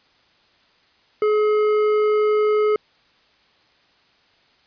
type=tone with hard clipping; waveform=sine; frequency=424.4 Hz; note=G#4; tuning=38 cents sharp; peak=-17 dBFS; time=1.22-2.76 s; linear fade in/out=2 ms; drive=9 dB; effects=white hiss -58 dBFS RMS until 4.66 s + resampled to 11025 Hz